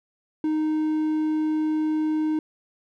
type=tone; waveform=triangle; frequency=310 Hz; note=D#4; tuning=6 cents flat; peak=-19 dBFS; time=0.44-2.39 s; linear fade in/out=2 ms; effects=none